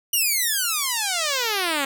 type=exponential sweep; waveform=5% pulse; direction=down; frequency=2964 to 267.5 Hz; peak=-10 dBFS; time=0.13-1.85 s; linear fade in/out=5 ms; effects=none